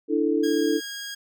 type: chord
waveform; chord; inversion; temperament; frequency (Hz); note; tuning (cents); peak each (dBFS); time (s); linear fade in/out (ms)
sine; D suspended second; none; just; 293.7 / 330.4 / 440.5; D4 / E4 / A4; 0 / +4 / +2; -24; 0.08-0.81; 50
type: tone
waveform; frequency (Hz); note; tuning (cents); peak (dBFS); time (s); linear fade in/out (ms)
15% pulse; 1634; G#6; -29; -26; 0.43-1.15; 10
effects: none